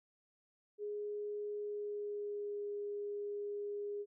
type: tone with pitch glide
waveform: sine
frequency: 415.3 to 410.1 Hz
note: G#4 to G#4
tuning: 0 to -22 cents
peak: -38 dBFS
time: 0.78-4.06 s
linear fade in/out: 50 ms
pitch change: -22 cents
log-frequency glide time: 1.59-2.68 s
effects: none